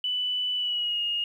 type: tone with pitch glide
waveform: sine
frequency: 2983 to 2853 Hz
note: F#7 to F7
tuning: +13 to +36 cents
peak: -25 dBFS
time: 0.04-1.24 s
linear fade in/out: 2 ms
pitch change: -77 cents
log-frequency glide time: 0.55-1.02 s
effects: 10-bit